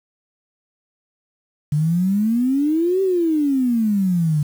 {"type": "exponential two-way sweep", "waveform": "sine", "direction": "up then down", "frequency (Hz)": [144.8, 390, 144.8], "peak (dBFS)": -15, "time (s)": [1.72, 4.43], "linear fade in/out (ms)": 5, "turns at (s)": 3.02, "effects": ["7-bit"]}